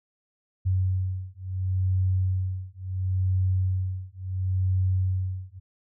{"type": "beating tone pair", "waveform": "sine", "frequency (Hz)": [93, 93.72], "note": ["F#2", "F#2"], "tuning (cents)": [9, 23], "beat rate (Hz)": 0.72, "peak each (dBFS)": -26, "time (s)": [0.65, 5.6], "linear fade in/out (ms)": 20, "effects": []}